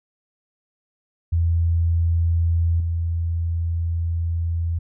sine tone with level steps, 83.9 Hz, E2, 31 cents sharp, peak -16 / -20 dBFS, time 1.32-4.79 s, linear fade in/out 10 ms, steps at 2.8 s, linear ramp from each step 2 ms, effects none

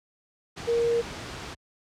sine tone in noise, 468.4 Hz, A#4, 8 cents sharp, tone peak -21 dBFS, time 0.67-1.02 s, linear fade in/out 20 ms, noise pink, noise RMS -37 dBFS, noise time 0.56-1.55 s, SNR +13 dB, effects high-pass 60 Hz 12 dB/octave + low-pass 6000 Hz 12 dB/octave

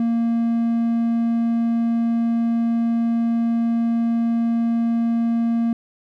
triangle tone, 231.6 Hz, A#3, 11 cents flat, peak -15 dBFS, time 0-5.73 s, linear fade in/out 2 ms, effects none

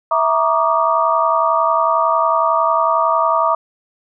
sine tone cluster, 656 / 940 / 1145 / 1216 Hz, E5 / A#5 / D6 / D#6, -9 / +14 / -44 / -40 cents, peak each -18 dBFS, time 0.11-3.55 s, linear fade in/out 5 ms, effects none

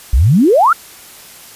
sine exponential sweep, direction up, 51.91 to 1453 Hz, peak -6 dBFS, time 0.13-0.73 s, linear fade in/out 5 ms, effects white hiss -37 dBFS RMS until 1.55 s + resampled to 32000 Hz

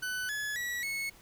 40% pulse tone with pitch steps, 1500 / 1703.3 / 1934.1 / 2196 Hz, F#6 / G#6 / B6 / C#7, +23 / +43 / -37 / -17 cents, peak -32 dBFS, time 0.02-1.1 s, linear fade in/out 10 ms, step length 270 ms, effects pink hiss -57 dBFS RMS until 1.21 s

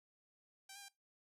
5% pulse tone with pitch steps, 780 / 805 / 793 Hz, G5 / G5 / G5, -9 / +46 / +20 cents, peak -40 dBFS, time 0.69-0.885 s, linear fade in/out 5 ms, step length 65 ms, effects noise-tail reverb RT60 0.2 s tail -21 dB re dry

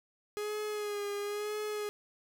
45% pulse tone with vibrato, 415.3 Hz, G#4, in tune, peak -34 dBFS, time 0.37-1.89 s, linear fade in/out 0 ms, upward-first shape sine, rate 1 Hz, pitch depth 36 cents each way, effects none

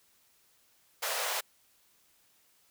pink high-pass noise, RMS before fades -33 dBFS, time 1.02-1.41 s, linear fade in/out 10 ms, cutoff 490 Hz, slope 48 dB/octave, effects white hiss -67 dBFS RMS until 2.7 s

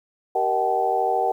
sine tone cluster, 388 / 470.3 / 627 / 760 / 853 Hz, G4 / A#4 / D#5 / F#5 / G#5, -18 / +15 / +13 / +46 / +46 cents, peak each -28 / -26 / -29 / -21 / -29 dBFS, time 0.35-1.32 s, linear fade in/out 5 ms, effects 9-bit

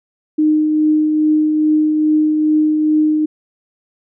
sine tone with tremolo, 307.1 Hz, D#4, 23 cents flat, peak -9 dBFS, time 0.38-3.26 s, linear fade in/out 10 ms, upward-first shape triangle, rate 2.4 Hz, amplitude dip 35%, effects none

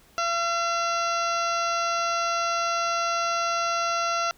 harmonic tone with a mistuned harmonic, 680 Hz, F5, 46 cents flat, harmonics 1 / 2 / 3 / 4 / 5 / 6 / 7 / 8 / 9, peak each -29 / -25 / -39 / -34 / -42 / -39 / -39 / -38 / -40 dBFS, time 0.18-4.31 s, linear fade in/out 0 ms, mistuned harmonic 8, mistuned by +54 cents, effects pink hiss -57 dBFS RMS until 4.37 s

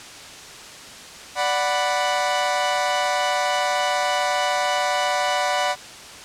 sawtooth chord, B minor, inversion first, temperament equal, 587.3 / 740 / 987.8 Hz, D5 / F#5 / B5, 0 / 0 / 0 cents, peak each -21 / -19 / -21 dBFS, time 1.35-5.76 s, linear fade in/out 50 ms, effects white hiss -39 dBFS RMS until 6.24 s + low-pass 7000 Hz 12 dB/octave

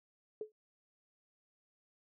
sine tone with exponential decay, 429.4 Hz, A4, 42 cents flat, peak -34 dBFS, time 0.41-0.52 s, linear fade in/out 2 ms, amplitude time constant 22 ms, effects none

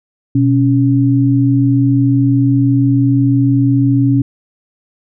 sine tone pair together, 123.8 / 277.9 Hz, B2 / C#4, +5 / +4 cents, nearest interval octave + major second, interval 1399 cents, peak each -11 dBFS, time 0.35-4.22 s, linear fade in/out 5 ms, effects none

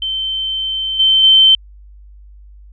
sine tone with level steps, 3096 Hz, G7, 22 cents flat, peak -17 / -8 / -5 dBFS, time 0.02-1.55 s, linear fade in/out 2 ms, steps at 0.99 / 1.23 s, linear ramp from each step 10 ms, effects added 50 Hz sine -37 dBFS peak until 2.72 s

